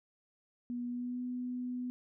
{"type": "tone with pitch glide", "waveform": "sine", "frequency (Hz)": [242.8, 248.6], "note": ["B3", "B3"], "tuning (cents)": [-29, 12], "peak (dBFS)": -35, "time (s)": [0.7, 1.9], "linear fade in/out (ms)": 0, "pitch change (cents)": 41, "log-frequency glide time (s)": [0.87, 1.22], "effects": []}